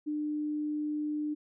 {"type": "tone", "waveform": "sine", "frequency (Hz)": 300, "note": "D4", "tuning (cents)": 37, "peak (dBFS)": -30, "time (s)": [0.06, 1.35], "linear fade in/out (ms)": 20, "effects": []}